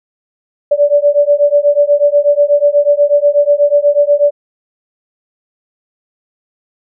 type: beating tone pair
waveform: sine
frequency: 576 / 584.2 Hz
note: D5 / D5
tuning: -34 / -9 cents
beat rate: 8.2 Hz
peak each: -10 dBFS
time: 0.71-4.31 s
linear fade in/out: 10 ms
effects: none